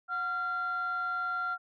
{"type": "tone pair together", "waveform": "sine", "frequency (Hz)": [732, 1381.8], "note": ["F#5", "F6"], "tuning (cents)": [-19, -19], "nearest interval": "major seventh", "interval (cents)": 1100, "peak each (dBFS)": [-38, -29], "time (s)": [0.08, 1.58], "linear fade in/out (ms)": 50, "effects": ["tanh soft clip ceiling -26 dBFS"]}